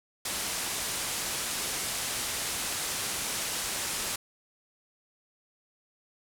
white low-pass noise, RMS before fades -33 dBFS, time 0.25-4.16 s, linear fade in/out 5 ms, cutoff 11000 Hz, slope 24 dB/octave, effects none

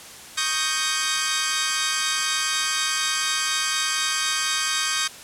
10% pulse chord, Eb dominant seventh, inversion third, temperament equal, 1108.7 / 1244.5 / 1568 / 1864.7 Hz, Db6 / Eb6 / G6 / Bb6, 0 / 0 / 0 / 0 cents, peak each -21 / -19 / -16 / -20 dBFS, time 0.37-5.08 s, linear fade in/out 10 ms, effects white hiss -41 dBFS RMS until 5.23 s + low-pass 10000 Hz 12 dB/octave

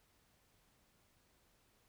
silence, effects pink hiss -73 dBFS RMS until 1.88 s

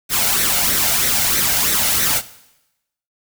white noise with flanger, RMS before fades -17 dBFS, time 0.09-2.22 s, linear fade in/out 50 ms, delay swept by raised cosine 0.5 to 1.42 ms, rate 3.1 Hz, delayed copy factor +0.55, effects noise-tail reverb RT60 0.9 s tail -17 dB re dry

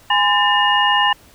sine tone cluster, 826 / 1019 / 1789 / 2859 Hz, G#5 / C6 / A6 / F7, -10 / -46 / +28 / +40 cents, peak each -18 dBFS, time 0.1-1.13 s, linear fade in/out 5 ms, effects pink hiss -48 dBFS RMS until 1.34 s

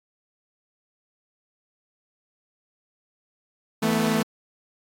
sawtooth chord, E suspended fourth, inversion none, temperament equal with one note detuned, 162.45 / 220 / 246.9 Hz, E3 / A3 / B3, -25 / 0 / 0 cents, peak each -24 / -18 / -23 dBFS, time 3.82-4.23 s, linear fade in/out 10 ms, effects AAC 48 kbps

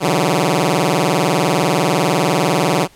10% pulse tone with vibrato, 164.81 Hz, E3, in tune, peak -5 dBFS, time 0-2.88 s, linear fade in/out 50 ms, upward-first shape sine, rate 20 Hz, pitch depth 280 cents each way, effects pink hiss -48 dBFS RMS until 2.95 s + low-pass 12000 Hz 12 dB/octave

